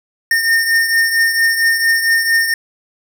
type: beating tone pair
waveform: square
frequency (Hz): 1823 / 1827.4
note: A#6 / A#6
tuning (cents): -39 / -35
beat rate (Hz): 4.4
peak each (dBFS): -13 / -20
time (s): 0.31-2.54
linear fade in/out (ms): 2
effects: none